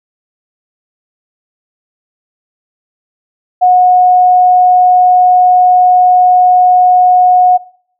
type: tone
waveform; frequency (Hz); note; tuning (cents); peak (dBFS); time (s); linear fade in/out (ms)
sine; 728; F#5; -28; -3; 3.61-7.58; 20
effects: noise-tail reverb RT60 0.6 s tail -20 dB re dry